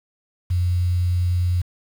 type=tone with quantisation; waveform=sine; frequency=89 Hz; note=F2; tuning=33 cents sharp; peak=-17 dBFS; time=0.5-1.62 s; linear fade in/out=10 ms; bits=7; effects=none